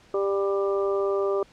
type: harmonic tone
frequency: 197.6 Hz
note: G3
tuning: 14 cents sharp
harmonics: 2 / 3 / 4 / 5 / 6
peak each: -23 / -29 / -40 / -40 / -33 dBFS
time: 0.14-1.43 s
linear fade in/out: 2 ms
effects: pink hiss -55 dBFS RMS until 1.52 s + low-pass 6000 Hz 12 dB/octave